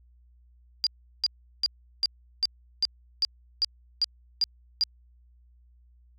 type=tone bursts; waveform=sine; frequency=4800 Hz; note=D8; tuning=37 cents sharp; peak=-20 dBFS; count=11; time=0.84-4.837 s; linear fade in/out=0 ms; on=27 ms; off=370 ms; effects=added 60 Hz sine -55 dBFS peak until 6.18 s